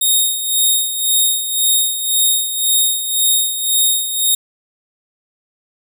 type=tone with tremolo; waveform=10% pulse; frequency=3717 Hz; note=A#7; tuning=6 cents flat; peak=-3 dBFS; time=0.01-4.35 s; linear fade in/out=5 ms; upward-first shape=sine; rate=1.9 Hz; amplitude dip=65%; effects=none